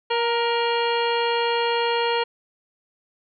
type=harmonic tone with a mistuned harmonic; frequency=470.8 Hz; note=A#4; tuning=17 cents sharp; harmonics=1 / 2 / 3 / 4 / 5 / 6 / 7 / 9; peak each=-23 / -24 / -32 / -33 / -33 / -30 / -34 / -35 dBFS; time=0.1-2.24 s; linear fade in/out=10 ms; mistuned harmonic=2; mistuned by=-23 cents; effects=none